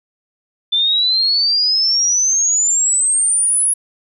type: exponential sweep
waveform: sine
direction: up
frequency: 3520 to 10548 Hz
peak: -12 dBFS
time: 0.72-3.74 s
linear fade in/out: 10 ms
effects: none